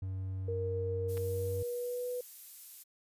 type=tone; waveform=triangle; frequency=94.7 Hz; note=F#2; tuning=41 cents sharp; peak=-33 dBFS; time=0.02-1.63 s; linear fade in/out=5 ms
type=tone with pitch glide; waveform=sine; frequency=466.2 to 493.4 Hz; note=A#4 to B4; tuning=0 to -2 cents; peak=-34 dBFS; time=0.48-2.21 s; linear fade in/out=5 ms; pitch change=+98 cents; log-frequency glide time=1.06-2.07 s
type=noise; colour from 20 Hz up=violet; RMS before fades=-47 dBFS; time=1.08-2.84 s; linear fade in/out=20 ms
type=clicks; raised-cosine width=0.3 ms; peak=-33 dBFS; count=2; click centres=1.171 / 1.177 s
effects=resampled to 32000 Hz